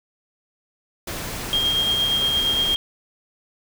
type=noise; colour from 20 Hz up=pink; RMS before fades=-30 dBFS; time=1.07-2.75 s; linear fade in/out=5 ms
type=tone with tremolo; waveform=sine; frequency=3222 Hz; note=G7; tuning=47 cents sharp; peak=-17 dBFS; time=1.53-2.76 s; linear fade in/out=0 ms; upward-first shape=sine; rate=8.6 Hz; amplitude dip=30%
effects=none

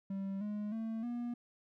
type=tone with pitch steps; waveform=triangle; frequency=194.8 / 208.8 / 223.8 / 239.8 Hz; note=G3 / G#3 / A3 / A#3; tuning=-11 / +10 / +30 / +49 cents; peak=-34 dBFS; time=0.1-1.34 s; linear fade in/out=5 ms; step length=310 ms; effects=none

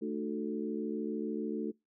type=harmonic tone with a mistuned harmonic; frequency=73.42 Hz; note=D2; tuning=in tune; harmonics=3 / 4 / 5 / 6; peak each=-37 / -38 / -39 / -40 dBFS; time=0.01-1.72 s; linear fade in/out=20 ms; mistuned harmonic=4; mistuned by=+39 cents; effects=noise-tail reverb RT60 0.2 s tail -25 dB re dry

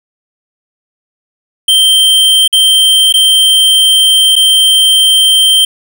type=tone with dropouts; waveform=square; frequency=3136 Hz; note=G7; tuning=in tune; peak=-5 dBFS; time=1.68-5.65 s; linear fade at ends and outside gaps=5 ms; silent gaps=2.478-2.527 / 3.126-3.139 / 4.356-4.362 s; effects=none

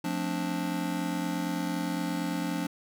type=chord; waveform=square; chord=D minor seventh; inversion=first; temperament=just; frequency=176.2 / 220.2 / 264.3 / 293.7 Hz; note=F3 / A3 / C4 / D4; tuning=+16 / +2 / +18 / 0 cents; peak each=-34 / -39 / -37 / -34 dBFS; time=0.04-2.67 s; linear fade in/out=5 ms; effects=none

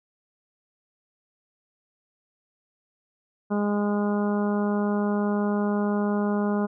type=harmonic tone; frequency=205.8 Hz; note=G#3; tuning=16 cents flat; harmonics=1 / 2 / 3 / 4 / 5 / 6 / 7; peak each=-23 / -29 / -33 / -35 / -37 / -39 / -40 dBFS; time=3.5-6.67 s; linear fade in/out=20 ms; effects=none

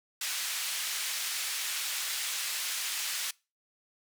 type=band-pass noise; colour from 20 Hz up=pink; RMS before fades=-34 dBFS; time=0.21-3.31 s; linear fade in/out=5 ms; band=2300 to 14000 Hz; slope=12 dB/octave; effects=noise-tail reverb RT60 0.3 s tail -24 dB re dry

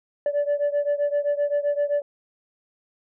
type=beating tone pair; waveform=sine; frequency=577 / 584.7 Hz; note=D5 / D5; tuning=-31 / -8 cents; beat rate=7.7 Hz; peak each=-21 / -23 dBFS; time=0.26-2.02 s; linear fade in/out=2 ms; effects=tanh soft clip ceiling -17 dBFS

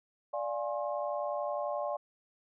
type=chord; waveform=sine; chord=D half-diminished seventh; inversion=none; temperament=equal with one note detuned; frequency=587.3 / 698.5 / 830.6 / 1067.9 Hz; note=D5 / F5 / Ab5 / C6; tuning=0 / 0 / 0 / +35 cents; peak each=-34 / -38 / -40 / -40 dBFS; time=0.33-1.97 s; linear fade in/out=10 ms; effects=none

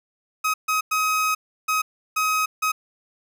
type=tone bursts at uneven times; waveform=30% pulse; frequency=1266 Hz; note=D#6; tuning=30 cents sharp; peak=-17 dBFS; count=6; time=0.44-0.54 / 0.68-0.81 / 0.91-1.35 / 1.68-1.82 / 2.16-2.46 / 2.62-2.72 s; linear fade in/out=10 ms; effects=none

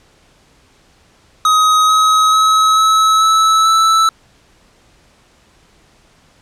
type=tone with pitch steps; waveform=square; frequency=1261 / 1272 / 1283 / 1294.2 / 1305.5 / 1316.8 Hz; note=D#6 / D#6 / E6 / E6 / E6 / E6; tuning=+23 / +38 / -47 / -32 / -17 / -2 cents; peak=-9 dBFS; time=1.45-4.09 s; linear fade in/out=2 ms; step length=440 ms; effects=pink hiss -51 dBFS RMS until 6.41 s + low-pass 8000 Hz 12 dB/octave

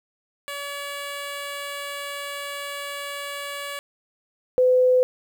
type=tone pair in turn; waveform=10% pulse / sine; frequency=569 / 506.1 Hz; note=C#5 / B4; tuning=+45 / +42 cents; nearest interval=major second; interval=203 cents; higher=first; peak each=-22 / -14 dBFS; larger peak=second; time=0.48-3.79 / 4.58-5.03 s; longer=first; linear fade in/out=0 ms; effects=9-bit

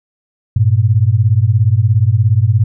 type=beating tone pair; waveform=sine; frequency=100 / 117 Hz; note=G2 / A#2; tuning=+35 / +7 cents; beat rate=17 Hz; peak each=-11 dBFS; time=0.56-2.64 s; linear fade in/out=5 ms; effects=none

